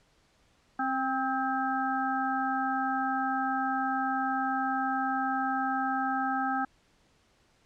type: harmonic tone with a mistuned harmonic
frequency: 264.5 Hz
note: C4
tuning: 19 cents sharp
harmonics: 1 / 3 / 5 / 6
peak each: -33 / -30 / -33 / -35 dBFS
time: 0.79-6.65 s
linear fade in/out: 5 ms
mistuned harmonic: 5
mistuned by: -38 cents
effects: pink hiss -66 dBFS RMS until 7.65 s + low-pass 7000 Hz 12 dB/octave